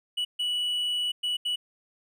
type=tone bursts at uneven times; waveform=triangle; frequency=2946 Hz; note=F#7; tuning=8 cents flat; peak=-24 dBFS; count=4; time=0.17-0.25 / 0.39-1.12 / 1.23-1.37 / 1.45-1.56 s; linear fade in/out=10 ms; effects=none